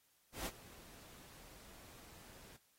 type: noise with ADSR envelope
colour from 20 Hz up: pink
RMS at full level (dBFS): -41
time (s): 0.32-2.57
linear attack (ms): 140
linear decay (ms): 48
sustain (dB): -18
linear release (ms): 11
effects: white hiss -74 dBFS RMS until 2.78 s + AAC 48 kbps